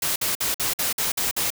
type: noise bursts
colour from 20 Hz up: white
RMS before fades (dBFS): -24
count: 8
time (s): 0.02-1.504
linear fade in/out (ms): 5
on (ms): 140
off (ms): 52
effects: none